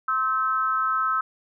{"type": "tone with amplitude modulation", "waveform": "sine", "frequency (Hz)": 1297, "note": "E6", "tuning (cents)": -28, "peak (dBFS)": -17, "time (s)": [0.08, 1.21], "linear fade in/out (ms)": 5, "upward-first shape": "sine", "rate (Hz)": 242, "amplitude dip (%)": 80, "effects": []}